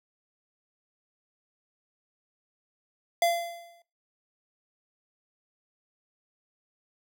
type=tone with exponential decay; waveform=square; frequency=685 Hz; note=F5; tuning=34 cents flat; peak=-20 dBFS; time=3.22-3.82 s; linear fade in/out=2 ms; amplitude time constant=130 ms; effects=noise-tail reverb RT60 0.3 s tail -19 dB re dry